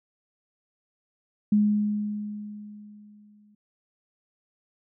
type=tone with exponential decay; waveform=sine; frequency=208.8 Hz; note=G#3; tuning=10 cents sharp; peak=-16 dBFS; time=1.52-3.55 s; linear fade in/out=5 ms; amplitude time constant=440 ms; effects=none